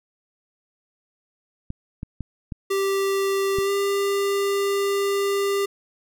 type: clicks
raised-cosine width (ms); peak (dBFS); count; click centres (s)
5; -18; 5; 1.704 / 2.031 / 2.207 / 2.522 / 3.586
type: tone with pitch glide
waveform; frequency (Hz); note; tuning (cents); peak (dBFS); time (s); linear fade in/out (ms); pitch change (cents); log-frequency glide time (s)
square; 391.6 to 398.4; G4 to G4; -2 to +28; -21; 2.7-5.66; 10; +30; 3.63-3.7
effects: none